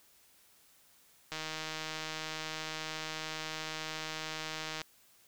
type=click train; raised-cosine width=0.2 ms; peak=-21 dBFS; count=550; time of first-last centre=1.32-4.817 s; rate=157 Hz; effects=white hiss -64 dBFS RMS until 5.27 s